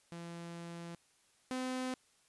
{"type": "tone pair in turn", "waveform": "sawtooth", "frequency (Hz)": [170, 256.3], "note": ["F3", "C4"], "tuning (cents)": [-46, -36], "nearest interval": "perfect fifth", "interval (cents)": 710, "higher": "second", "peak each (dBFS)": [-40, -32], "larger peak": "second", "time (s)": [[0.12, 0.95], [1.51, 1.94]], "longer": "first", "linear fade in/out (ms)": 0, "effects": ["white hiss -70 dBFS RMS until 2.28 s", "resampled to 24000 Hz"]}